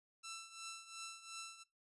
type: tone with tremolo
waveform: 10% pulse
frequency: 1335 Hz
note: E6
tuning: 22 cents sharp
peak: -37 dBFS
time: 0.23-1.64 s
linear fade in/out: 20 ms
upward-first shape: triangle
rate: 2.8 Hz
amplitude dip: 80%
effects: noise-tail reverb RT60 0.2 s tail -21 dB re dry + resampled to 24000 Hz